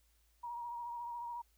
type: tone with vibrato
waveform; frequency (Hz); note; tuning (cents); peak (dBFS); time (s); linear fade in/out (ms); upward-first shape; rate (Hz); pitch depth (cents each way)
sine; 950; A#5; +33; -40; 0.43-1.42; 10; triangle; 14; 36
effects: added 55 Hz sine -70 dBFS peak until 1.57 s + white hiss -75 dBFS RMS until 1.57 s